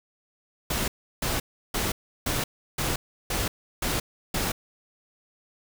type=noise bursts; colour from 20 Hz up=pink; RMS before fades=-27 dBFS; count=8; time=0.7-4.52 s; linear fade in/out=5 ms; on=180 ms; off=340 ms; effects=none